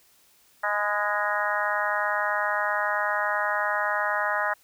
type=harmonic tone with a mistuned harmonic; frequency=207.7 Hz; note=G#3; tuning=in tune; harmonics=3 / 4 / 5 / 6 / 7 / 8 / 9; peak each=-31 / -31 / -31 / -31 / -31 / -31 / -31 dBFS; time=0.63-4.54 s; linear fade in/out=10 ms; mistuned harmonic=5; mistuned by=-33 cents; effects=white hiss -60 dBFS RMS until 4.63 s